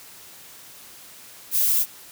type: noise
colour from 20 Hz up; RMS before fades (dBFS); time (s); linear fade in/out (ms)
violet; -20; 1.51-1.86; 50
effects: white hiss -45 dBFS RMS until 2.11 s + high-pass 60 Hz 12 dB/octave